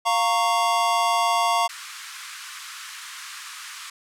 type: chord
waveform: square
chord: Bb minor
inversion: second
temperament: equal with one note detuned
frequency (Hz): 698.5 / 924.8 / 1108.7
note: F5 / Bb5 / Db6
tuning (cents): 0 / -14 / 0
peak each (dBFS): -24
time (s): 0.05-1.68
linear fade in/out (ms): 20
type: high-pass noise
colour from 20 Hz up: pink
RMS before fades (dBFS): -37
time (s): 1.69-3.9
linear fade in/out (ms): 5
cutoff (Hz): 1100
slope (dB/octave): 48
effects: low-pass 10000 Hz 12 dB/octave